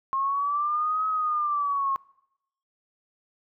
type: linear two-way sweep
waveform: sine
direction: up then down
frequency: 1070 to 1279 to 1077 Hz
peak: -23 dBFS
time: 0.13-1.96 s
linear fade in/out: 0 ms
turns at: 1.07 s
effects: noise-tail reverb RT60 0.8 s tail -23 dB re dry